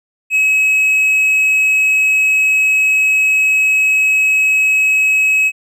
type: tone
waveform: triangle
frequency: 2561 Hz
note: D#7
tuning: 49 cents sharp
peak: -8 dBFS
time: 0.3-5.52 s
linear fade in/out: 50 ms
effects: none